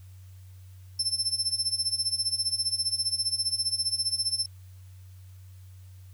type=tone with tremolo; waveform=35% pulse; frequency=5310 Hz; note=E8; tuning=12 cents sharp; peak=-20 dBFS; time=0.99-4.46 s; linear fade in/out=5 ms; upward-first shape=sine; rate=15 Hz; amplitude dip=85%; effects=added 93 Hz sine -45 dBFS peak until 6.13 s + white hiss -63 dBFS RMS until 6.13 s